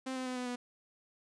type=tone with pitch steps; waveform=sawtooth; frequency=261.4 / 257.4 / 253.4 / 249.5 / 245.6 Hz; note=C4 / C4 / B3 / B3 / B3; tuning=-1 / -28 / +45 / +18 / -9 cents; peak=-32 dBFS; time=0.06-0.56 s; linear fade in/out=10 ms; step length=100 ms; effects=resampled to 22050 Hz